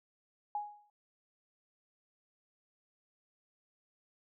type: tone with exponential decay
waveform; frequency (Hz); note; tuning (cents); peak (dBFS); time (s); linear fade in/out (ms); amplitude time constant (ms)
sine; 830.6; G#5; 0; -31; 0.55-0.9; 2; 76
effects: none